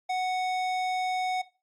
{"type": "tone with tanh clipping", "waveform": "sine", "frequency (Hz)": 740, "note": "F#5", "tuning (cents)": 0, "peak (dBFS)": -28, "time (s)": [0.09, 1.42], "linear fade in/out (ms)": 10, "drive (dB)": 16, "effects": ["noise-tail reverb RT60 0.3 s tail -18 dB re dry", "Opus 48 kbps"]}